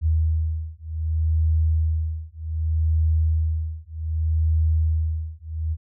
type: beating tone pair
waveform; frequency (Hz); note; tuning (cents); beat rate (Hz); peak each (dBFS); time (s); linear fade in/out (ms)
sine; 79.2 / 79.85; D#2 / D#2; +31 / +45; 0.65; -22 / -22; 0.01-5.77; 50
effects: none